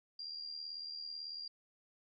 sine tone with amplitude modulation, 4775 Hz, D8, 28 cents sharp, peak -39 dBFS, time 0.19-1.48 s, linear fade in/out 5 ms, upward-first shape sine, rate 78.1 Hz, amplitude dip 60%, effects MP3 96 kbps

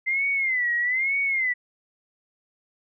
sine tone with vibrato, 2060 Hz, C7, 28 cents flat, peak -21 dBFS, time 0.06-1.54 s, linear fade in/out 20 ms, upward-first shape sine, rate 1.1 Hz, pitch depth 140 cents each way, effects none

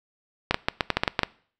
clicks, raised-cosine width 0.3 ms, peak -4 dBFS, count 10, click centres 0.51 / 0.544 / 0.685 / 0.808 / 0.903 / 0.97 / 1.035 / 1.078 / 1.192 / 1.233 s, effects noise-tail reverb RT60 0.5 s tail -22 dB re dry

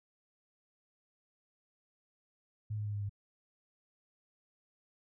sine tone with pitch steps, 106.6 / 105.19 / 103.8 / 102.43 / 101.08 Hz, G#2 / G#2 / G#2 / G#2 / G#2, +46 / +23 / 0 / -23 / -46 cents, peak -34 dBFS, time 2.7-3.095 s, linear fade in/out 10 ms, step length 79 ms, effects none

